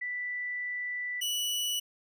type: tone pair in turn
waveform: sine / sawtooth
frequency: 1975.5 / 2951 Hz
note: B6 / F#7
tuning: 0 / -5 cents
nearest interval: perfect fifth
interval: 695 cents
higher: second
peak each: -32 / -26 dBFS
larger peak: second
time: 0.01-1.21 / 1.21-1.8 s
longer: first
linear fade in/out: 10 ms
effects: none